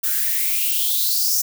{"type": "noise with high-pass filter sweep", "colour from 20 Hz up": "violet", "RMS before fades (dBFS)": -20, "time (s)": [0.03, 1.42], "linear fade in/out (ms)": 10, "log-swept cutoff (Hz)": [1400, 5900], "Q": 5.9, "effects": []}